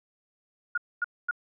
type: tone bursts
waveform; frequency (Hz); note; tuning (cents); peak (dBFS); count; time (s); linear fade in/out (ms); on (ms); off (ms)
sine; 1431; F6; +42; -24; 3; 0.75-1.311; 5; 27; 240
effects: none